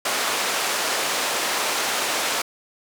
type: band-pass noise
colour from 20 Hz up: pink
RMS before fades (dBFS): -24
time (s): 0.05-2.42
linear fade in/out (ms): 5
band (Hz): 560 to 10000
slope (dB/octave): 12
effects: none

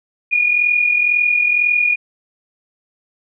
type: tone pair together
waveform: sine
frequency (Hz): 2404 / 2446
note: D7 / D#7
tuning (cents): +40 / -30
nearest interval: unison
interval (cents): 30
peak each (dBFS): -20 / -13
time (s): 0.31-1.96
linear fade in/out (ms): 20
effects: none

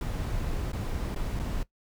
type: noise with dropouts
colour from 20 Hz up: brown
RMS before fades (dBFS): -31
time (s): 0.01-1.63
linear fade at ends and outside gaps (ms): 2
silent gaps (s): 0.719-0.731 / 1.147-1.16 / 1.392-1.397
effects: noise-tail reverb RT60 0.1 s tail -18 dB re dry

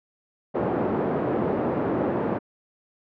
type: band-pass noise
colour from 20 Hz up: white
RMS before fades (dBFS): -25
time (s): 0.54-2.39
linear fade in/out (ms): 20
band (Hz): 170 to 480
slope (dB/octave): 12
effects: low-pass 2000 Hz 12 dB/octave

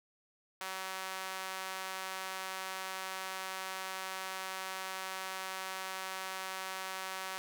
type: tone with high-pass filter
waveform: sawtooth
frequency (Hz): 189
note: F#3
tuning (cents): +37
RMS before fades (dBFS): -41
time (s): 0.61-7.38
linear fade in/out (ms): 0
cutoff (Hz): 1000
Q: 0.98
effects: none

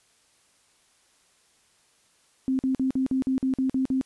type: tone bursts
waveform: sine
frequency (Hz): 262.6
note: C4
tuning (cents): +6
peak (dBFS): -21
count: 10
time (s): 2.48-4.012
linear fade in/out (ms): 0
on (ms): 110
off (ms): 48
effects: white hiss -63 dBFS RMS until 4.05 s + resampled to 24000 Hz

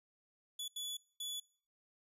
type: tone bursts at uneven times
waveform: sawtooth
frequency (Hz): 3427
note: A7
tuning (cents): -46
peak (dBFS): -37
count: 3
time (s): 0.59-0.68 / 0.76-0.97 / 1.2-1.4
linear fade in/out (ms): 5
effects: noise-tail reverb RT60 0.5 s tail -23 dB re dry + resampled to 32000 Hz

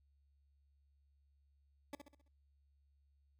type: tone with echo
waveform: 20% pulse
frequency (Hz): 286.5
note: D4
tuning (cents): -43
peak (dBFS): -38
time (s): 1.93-1.95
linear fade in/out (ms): 2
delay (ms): 66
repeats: 5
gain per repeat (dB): -7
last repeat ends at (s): 2.28
effects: noise-tail reverb RT60 0.4 s tail -23 dB re dry + added 70 Hz sine -70 dBFS peak until 3.39 s

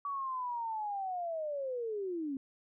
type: linear sweep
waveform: sine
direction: down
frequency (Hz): 1143 to 261.6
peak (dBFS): -34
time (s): 0.05-2.37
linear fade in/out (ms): 2
effects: none

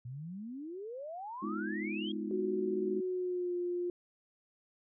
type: exponential sweep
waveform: sine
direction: up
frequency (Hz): 117.2 to 3319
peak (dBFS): -40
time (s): 0.05-2.12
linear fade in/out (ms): 5
type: chord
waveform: sine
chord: F half-diminished seventh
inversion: first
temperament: just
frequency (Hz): 209.5 / 251.4 / 314.3 / 349.2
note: Ab3 / Cb4 / Eb4 / F4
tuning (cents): +15 / +31 / +18 / 0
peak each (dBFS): -38 / -44 / -39 / -42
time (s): 1.42-3.01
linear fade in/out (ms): 10
type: tone with pitch glide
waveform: sine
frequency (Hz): 370 to 353.1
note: F#4 to F4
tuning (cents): 0 to +19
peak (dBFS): -32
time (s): 2.31-3.9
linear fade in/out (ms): 2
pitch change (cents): -81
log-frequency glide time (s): 3.02-3.55
effects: none

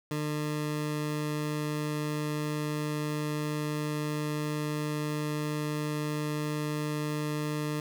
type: tone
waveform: 20% pulse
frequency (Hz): 150.5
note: D3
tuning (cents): +43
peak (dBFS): -25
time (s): 0.11-7.8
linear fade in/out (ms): 2
effects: none

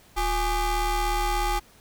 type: ring-modulated tone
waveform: 35% pulse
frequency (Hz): 394.6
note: G4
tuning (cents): +11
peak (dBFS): -18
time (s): 0.16-1.6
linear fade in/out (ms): 20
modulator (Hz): 433
effects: pink hiss -55 dBFS RMS until 1.8 s

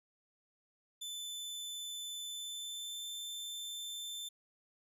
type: tone with pitch glide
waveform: sawtooth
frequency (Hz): 3517 to 3548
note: A7 to A7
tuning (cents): -1 to +14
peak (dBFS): -38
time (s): 1.01-4.29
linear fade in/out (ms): 10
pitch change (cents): +15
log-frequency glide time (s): 2.23-3.09
effects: resampled to 32000 Hz

